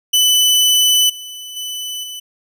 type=tone with level steps; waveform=sawtooth; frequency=2995 Hz; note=F#7; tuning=20 cents sharp; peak=-7 / -26 / -20 / -24 dBFS; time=0.13-2.2 s; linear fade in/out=10 ms; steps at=1.09 / 1.56 / 2.03 s; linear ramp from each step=10 ms; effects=none